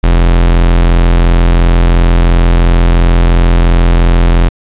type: tone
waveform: 45% pulse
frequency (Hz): 42.89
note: F1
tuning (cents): -31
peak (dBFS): -4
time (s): 0.03-4.49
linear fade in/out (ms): 10
effects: resampled to 8000 Hz + 7-bit